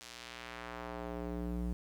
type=tone with band-pass filter sweep; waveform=square; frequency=59.5 Hz; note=A#1; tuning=36 cents sharp; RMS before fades=-41 dBFS; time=0.01-1.73 s; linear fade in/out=0 ms; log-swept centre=5900 to 150 Hz; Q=0.85; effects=10-bit